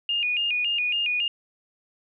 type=tone with vibrato; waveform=sine; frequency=2637 Hz; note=E7; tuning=in tune; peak=-22 dBFS; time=0.09-1.28 s; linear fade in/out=2 ms; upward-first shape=square; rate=3.6 Hz; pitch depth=120 cents each way; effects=none